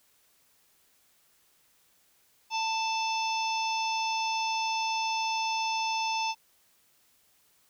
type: harmonic tone with a mistuned harmonic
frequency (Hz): 880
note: A5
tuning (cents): 0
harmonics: 1 / 3 / 4 / 5 / 6 / 7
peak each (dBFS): -29 / -34 / -39 / -46 / -37 / -42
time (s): 2.5-6.35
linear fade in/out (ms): 50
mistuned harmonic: 1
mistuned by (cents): +25
effects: white hiss -66 dBFS RMS until 7.69 s